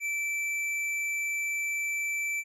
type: tone with hard clipping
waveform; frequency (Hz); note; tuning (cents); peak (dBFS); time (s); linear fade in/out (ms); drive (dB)
sine; 2327; D7; -17; -30; 0-2.44; 50; 8
effects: none